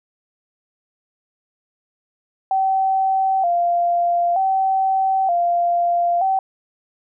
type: tone with vibrato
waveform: sine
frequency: 730 Hz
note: F#5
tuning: 24 cents flat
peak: -15 dBFS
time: 2.51-6.39 s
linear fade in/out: 2 ms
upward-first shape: square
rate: 0.54 Hz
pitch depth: 88 cents each way
effects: none

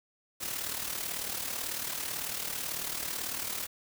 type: noise with amplitude modulation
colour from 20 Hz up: white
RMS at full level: -33 dBFS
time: 0.4-3.67 s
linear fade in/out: 20 ms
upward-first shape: sine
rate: 38.1 Hz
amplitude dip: 60%
effects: none

